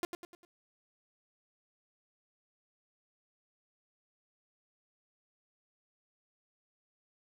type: tone with echo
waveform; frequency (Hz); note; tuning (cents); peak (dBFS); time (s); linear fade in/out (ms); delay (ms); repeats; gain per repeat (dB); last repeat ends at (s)
sawtooth; 349.2; F4; 0; -27; 0.03-0.05; 0; 100; 4; -7; 0.45
effects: none